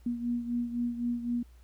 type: beating tone pair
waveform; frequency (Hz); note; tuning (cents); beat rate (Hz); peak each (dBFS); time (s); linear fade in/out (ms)
sine; 238.7 / 242.6; A#3 / B3; +41 / -31; 3.9; -30 / -36; 0.06-1.43; 5
effects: added 60 Hz sine -52 dBFS peak until 1.63 s + pink hiss -67 dBFS RMS until 1.63 s